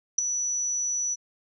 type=tone with ADSR envelope; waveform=sine; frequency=5920 Hz; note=F#8; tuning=in tune; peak=-14 dBFS; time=0.18-1.16 s; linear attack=8 ms; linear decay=3 ms; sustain=-11 dB; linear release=30 ms; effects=none